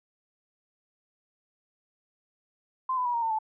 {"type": "tone with pitch steps", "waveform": "sine", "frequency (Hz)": [1037, 1001.7, 967.6, 934.6, 902.8, 872], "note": ["C6", "B5", "B5", "A#5", "A5", "A5"], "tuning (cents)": [-16, 24, -36, 4, 44, -16], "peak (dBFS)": -25, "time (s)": [2.89, 3.388], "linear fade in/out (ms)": 5, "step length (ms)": 83, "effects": []}